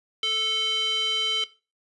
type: tone with band-pass filter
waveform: square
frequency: 440 Hz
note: A4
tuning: in tune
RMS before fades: -25 dBFS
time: 0.23-1.44 s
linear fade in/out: 2 ms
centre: 3200 Hz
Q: 6.4
effects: noise-tail reverb RT60 0.3 s tail -17 dB re dry + resampled to 24000 Hz